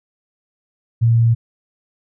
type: tone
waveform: sine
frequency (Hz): 115.8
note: A#2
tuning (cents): -11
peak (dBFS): -10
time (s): 1.01-1.35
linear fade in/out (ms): 20
effects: none